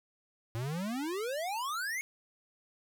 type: exponential sweep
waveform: square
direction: up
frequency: 110 to 2217 Hz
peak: -34 dBFS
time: 0.55-2.01 s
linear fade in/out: 0 ms
effects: none